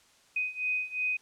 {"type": "beating tone pair", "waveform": "sine", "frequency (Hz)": [2500, 2502.8], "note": ["D#7", "D#7"], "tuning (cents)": [8, 10], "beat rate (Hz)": 2.8, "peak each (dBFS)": [-33, -31], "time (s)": [0.36, 1.17], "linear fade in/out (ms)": 5, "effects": ["white hiss -62 dBFS RMS until 1.21 s", "low-pass 8000 Hz 12 dB/octave"]}